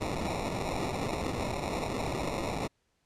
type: noise with sample-and-hold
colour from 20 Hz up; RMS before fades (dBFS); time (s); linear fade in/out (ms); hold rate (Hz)
blue; -33; 0-2.68; 20; 1575
effects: pink hiss -75 dBFS RMS until 3.05 s + low-pass 9000 Hz 12 dB/octave